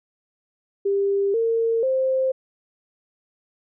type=tone with pitch steps; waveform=sine; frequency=397.5 / 456.6 / 524.5 Hz; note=G4 / A#4 / C5; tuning=+24 / -36 / +4 cents; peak=-18 dBFS; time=0.85-2.32 s; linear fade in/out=10 ms; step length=490 ms; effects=none